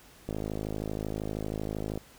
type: click train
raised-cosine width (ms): 2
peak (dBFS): -20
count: 90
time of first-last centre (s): 0.29-1.976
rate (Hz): 52.8
effects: pink hiss -55 dBFS RMS until 2.18 s